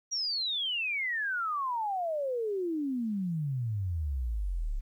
sine exponential sweep, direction down, 5780 to 32.7 Hz, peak -29 dBFS, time 0.11-4.81 s, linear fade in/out 20 ms, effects 11-bit

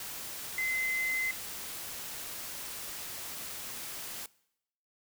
sine tone in noise, 2055 Hz, C7, 32 cents flat, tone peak -29 dBFS, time 0.58-1.31 s, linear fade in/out 2 ms, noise white, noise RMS -41 dBFS, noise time 0-4.26 s, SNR +9 dB, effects noise-tail reverb RT60 0.8 s tail -22 dB re dry

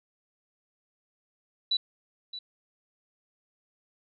sine tone with echo, 3951 Hz, B7, in tune, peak -23 dBFS, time 1.71-1.77 s, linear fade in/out 5 ms, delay 620 ms, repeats 1, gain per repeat -13 dB, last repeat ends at 2.39 s, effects none

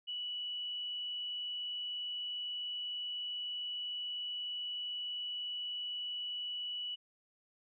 sine tone with frequency modulation, 2949 Hz, F#7, 6 cents flat, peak -37 dBFS, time 0.07-6.96 s, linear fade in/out 20 ms, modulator 63.2 Hz, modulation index 0.36, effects none

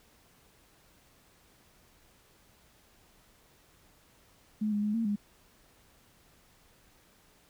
sine tone with pitch steps, 213.2 / 206.9 / 210 / 228.2 / 205.5 Hz, G#3 / G#3 / G#3 / A#3 / G#3, +46 / -6 / +19 / -37 / -18 cents, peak -27 dBFS, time 4.61-5.16 s, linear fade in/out 10 ms, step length 110 ms, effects pink hiss -63 dBFS RMS until 7.49 s

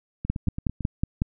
two click trains, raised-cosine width 5 ms, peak -10 / -18 dBFS, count 6 / 6, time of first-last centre 0.3-1.219 / 0.25-0.807 s, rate 5.44 / 8.97 Hz, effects none

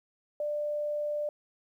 sine tone, 593 Hz, D5, 17 cents sharp, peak -29 dBFS, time 0.4-1.29 s, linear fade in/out 2 ms, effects 11-bit

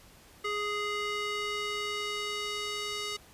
square tone with band-pass filter sweep, 415.3 Hz, G#4, in tune, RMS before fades -34 dBFS, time 0.44-3.17 s, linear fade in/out 10 ms, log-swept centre 1900 to 4100 Hz, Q 0.96, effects pink hiss -56 dBFS RMS until 3.33 s + resampled to 32000 Hz

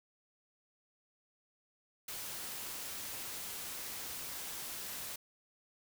white noise, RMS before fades -43 dBFS, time 2.08-5.16 s, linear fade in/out 5 ms, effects none

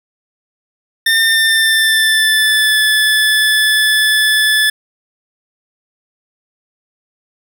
25% pulse tone with pitch glide, 1807 to 1731.4 Hz, A6 to A6, +46 to -28 cents, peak -6 dBFS, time 1.06-4.7 s, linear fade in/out 5 ms, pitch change -74 cents, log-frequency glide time 1.27-2.79 s, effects 8-bit

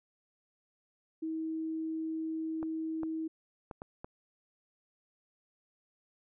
sine tone, 320 Hz, D#4, 49 cents sharp, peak -33 dBFS, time 1.22-3.28 s, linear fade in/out 10 ms
clicks, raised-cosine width 1 ms, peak -28 dBFS, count 5, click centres 2.629 / 3.033 / 3.712 / 3.819 / 4.045 s
effects none

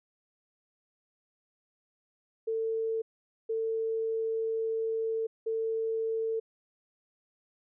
sine tone bursts at uneven times, 447.8 Hz, A4, 30 cents sharp, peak -28 dBFS, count 3, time 2.47-3.02 / 3.49-5.27 / 5.46-6.4 s, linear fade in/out 10 ms, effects none

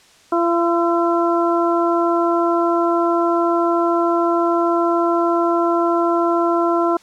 harmonic tone with a mistuned harmonic, 340.7 Hz, F4, 43 cents flat, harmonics 1 / 2 / 3 / 4, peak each -17 / -20 / -22 / -23 dBFS, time 0.32-6.97 s, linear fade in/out 5 ms, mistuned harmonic 4, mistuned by -25 cents, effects white hiss -50 dBFS RMS until 7.02 s + low-pass 7000 Hz 12 dB/octave

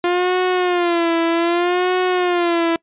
sawtooth tone with vibrato, 349.2 Hz, F4, in tune, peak -11 dBFS, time 0.04-2.76 s, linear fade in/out 2 ms, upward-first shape sine, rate 0.64 Hz, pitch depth 85 cents each way, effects noise-tail reverb RT60 0.1 s tail -24 dB re dry + resampled to 8000 Hz

